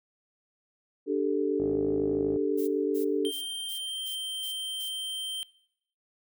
sine chord, D suspended fourth, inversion none, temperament equal, 293.7 / 392 / 440 Hz, D4 / G4 / A4, 0 / 0 / 0 cents, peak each -29 dBFS, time 1.06-3.32 s, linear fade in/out 50 ms
click train, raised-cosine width 2 ms, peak -23 dBFS, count 41, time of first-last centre 1.6-2.36 s, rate 52.6 Hz
violet noise bursts, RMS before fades -43 dBFS, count 7, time 2.57-4.9 s, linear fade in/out 20 ms, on 110 ms, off 260 ms
square tone with pitch glide, 3156 to 3132 Hz, G7 to G7, +11 to -2 cents, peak -33 dBFS, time 3.25-5.43 s, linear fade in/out 0 ms, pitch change -13 cents, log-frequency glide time 3.71-4.19 s
effects noise-tail reverb RT60 0.8 s tail -22 dB re dry + high-pass 60 Hz 12 dB/octave

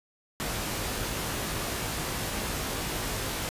pink noise with comb filter, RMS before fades -32 dBFS, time 0.4-3.49 s, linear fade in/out 0 ms, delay 19 ms, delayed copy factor +0.6, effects resampled to 32000 Hz

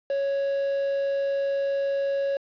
triangle tone, 554.4 Hz, C#5, in tune, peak -21 dBFS, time 0.1-2.37 s, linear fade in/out 2 ms, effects resampled to 11025 Hz + 8-bit

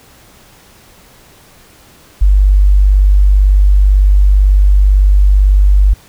sine tone, 49 Hz, G1, in tune, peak -4 dBFS, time 2.21-5.94 s, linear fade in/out 10 ms, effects pink hiss -43 dBFS RMS until 6.08 s

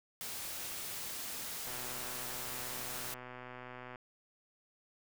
white noise, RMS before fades -42 dBFS, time 0.21-3.14 s, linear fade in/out 0 ms
click train, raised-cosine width 0.5 ms, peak -32 dBFS, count 287, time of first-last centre 1.67-3.958 s, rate 125 Hz
effects none

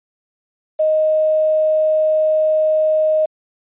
sine tone with quantisation, 623 Hz, D#5, 2 cents sharp, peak -12 dBFS, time 0.79-3.26 s, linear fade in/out 10 ms, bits 7, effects resampled to 8000 Hz

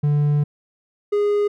triangle tone pair in turn, 146.83 / 412.1 Hz, D3 / G#4, 0 / -13 cents, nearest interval octave + tritone, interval 1787 cents, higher second, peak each -13 / -14 dBFS, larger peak first, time 0.03-0.44 / 1.12-1.48 s, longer first, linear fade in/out 10 ms, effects none

